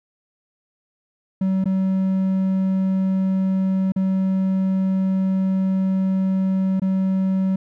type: tone with dropouts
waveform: triangle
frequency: 190 Hz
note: F#3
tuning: 46 cents sharp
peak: -15 dBFS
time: 1.41-7.56 s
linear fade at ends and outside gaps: 5 ms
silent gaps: 1.642-1.656 / 3.921-3.961 / 6.798-6.818 s
effects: none